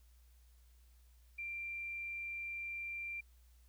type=tone; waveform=sine; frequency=2367 Hz; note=D7; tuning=13 cents sharp; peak=-40 dBFS; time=1.38-3.21 s; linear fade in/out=10 ms; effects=added 60 Hz sine -61 dBFS peak until 3.68 s + white hiss -74 dBFS RMS until 3.68 s